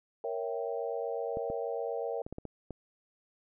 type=chord; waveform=sine; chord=A# diminished seventh; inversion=none; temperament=equal; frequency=466.2 / 554.4 / 659.3 / 784 Hz; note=A#4 / C#5 / E5 / G5; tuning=0 / 0 / 0 / 0 cents; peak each=-35 / -38 / -39 / -41 dBFS; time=0.24-2.22 s; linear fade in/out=2 ms
type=clicks; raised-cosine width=2 ms; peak=-26 dBFS; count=7; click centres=1.371 / 1.501 / 2.265 / 2.326 / 2.384 / 2.453 / 2.707 s
effects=none